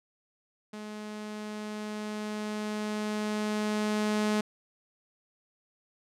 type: tone with level ramp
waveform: sawtooth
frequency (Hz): 211.9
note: G#3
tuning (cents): +35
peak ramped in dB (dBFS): -35 to -21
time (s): 0.73-4.41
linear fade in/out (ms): 5
effects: low-pass 9000 Hz 12 dB/octave